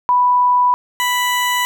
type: tone pair in turn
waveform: sine / 20% pulse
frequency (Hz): 987.8 / 987.8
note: B5 / B5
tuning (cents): 0 / 0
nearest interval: unison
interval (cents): 0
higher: neither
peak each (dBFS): -10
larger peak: neither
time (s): 0.09-0.74 / 1-1.65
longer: neither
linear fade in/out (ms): 0
effects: none